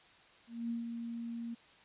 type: tone with ADSR envelope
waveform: sine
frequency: 233.1 Hz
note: A#3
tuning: in tune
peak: -33 dBFS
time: 0.47-1.55 s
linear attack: 230 ms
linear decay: 140 ms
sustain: -5 dB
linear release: 15 ms
effects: white hiss -61 dBFS RMS until 1.84 s + resampled to 8000 Hz